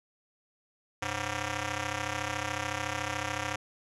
5% pulse ring-modulated tone, 211.4 Hz, G#3, 31 cents sharp, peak -17 dBFS, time 1.02-3.56 s, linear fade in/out 5 ms, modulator 334 Hz, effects low-pass 8000 Hz 12 dB/octave

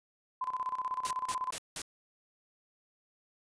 sine tone with tremolo, 1019 Hz, C6, 46 cents flat, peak -30 dBFS, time 0.41-1.51 s, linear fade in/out 5 ms, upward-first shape square, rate 16 Hz, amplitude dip 75%
white noise bursts, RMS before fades -37 dBFS, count 4, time 1.05-1.818 s, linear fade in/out 0 ms, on 57 ms, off 180 ms
effects resampled to 22050 Hz

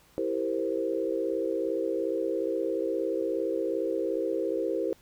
sine chord, C dominant seventh, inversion first, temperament equal, 329.6 / 392 / 466.2 / 523.3 Hz, E4 / G4 / Bb4 / C5, 0 / 0 / 0 / 0 cents, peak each -32 dBFS, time 0.18-4.93 s, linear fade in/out 0 ms, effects pink hiss -60 dBFS RMS until 5.01 s

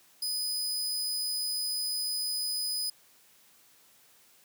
sawtooth tone, 4993 Hz, D#8, 5 cents sharp, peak -27 dBFS, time 0.22-2.9 s, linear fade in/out 5 ms, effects white hiss -61 dBFS RMS until 4.44 s + high-pass 100 Hz 12 dB/octave

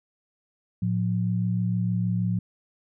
sine tone pair together, 112.58 / 179 Hz, A2 / F3, +40 / +43 cents, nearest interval minor sixth, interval 803 cents, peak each -25 dBFS, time 0.82-2.39 s, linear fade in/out 5 ms, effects none

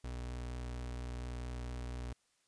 35% pulse tone with vibrato, 61.1 Hz, B1, 18 cents flat, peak -38 dBFS, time 0.04-2.13 s, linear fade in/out 5 ms, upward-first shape triangle, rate 4.3 Hz, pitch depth 10 cents each way, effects white hiss -75 dBFS RMS until 2.47 s + resampled to 22050 Hz

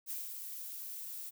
violet noise with ADSR envelope, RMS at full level -39 dBFS, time 0.06-1.31 s, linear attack 46 ms, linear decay 170 ms, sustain -5 dB, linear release 28 ms, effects none

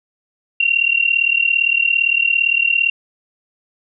sine tone with amplitude modulation, 2754 Hz, F7, 25 cents flat, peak -9 dBFS, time 0.6-2.9 s, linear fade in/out 5 ms, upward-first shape sine, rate 37.6 Hz, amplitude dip 85%, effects none

